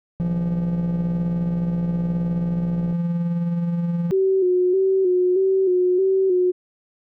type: tone with tremolo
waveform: triangle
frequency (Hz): 171.4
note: F3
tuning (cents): -32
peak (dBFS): -16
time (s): 0.2-4.11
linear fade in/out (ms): 0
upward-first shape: triangle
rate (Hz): 19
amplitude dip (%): 40
type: click train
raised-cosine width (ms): 2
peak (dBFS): -22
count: 170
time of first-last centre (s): 0.2-2.926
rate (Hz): 62
type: tone with vibrato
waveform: sine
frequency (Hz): 372.6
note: F#4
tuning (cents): +12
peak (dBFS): -15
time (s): 4.11-6.52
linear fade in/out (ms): 20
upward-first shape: square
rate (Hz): 1.6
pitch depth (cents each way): 47
effects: none